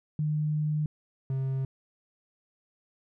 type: tone pair in turn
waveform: sine / triangle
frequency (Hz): 151.8 / 133.33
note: D#3 / C3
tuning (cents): -42 / +33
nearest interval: major second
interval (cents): 225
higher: first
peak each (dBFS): -25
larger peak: neither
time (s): 0.19-0.86 / 1.3-1.65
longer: first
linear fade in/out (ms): 2
effects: none